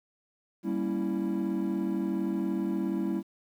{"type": "chord", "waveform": "triangle", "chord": "G diminished seventh", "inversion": "none", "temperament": "equal", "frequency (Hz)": [196, 233.1, 277.2, 329.6], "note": ["G3", "Bb3", "Db4", "Fb4"], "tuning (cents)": [0, 0, 0, 0], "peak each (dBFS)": [-29, -33, -33, -29], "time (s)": [0.63, 3.23], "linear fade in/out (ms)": 50, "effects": ["tanh soft clip ceiling -18 dBFS", "10-bit"]}